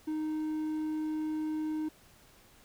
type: tone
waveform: triangle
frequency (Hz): 310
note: D#4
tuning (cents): -6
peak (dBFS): -29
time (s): 0.07-1.89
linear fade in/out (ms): 10
effects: pink hiss -60 dBFS RMS until 2.64 s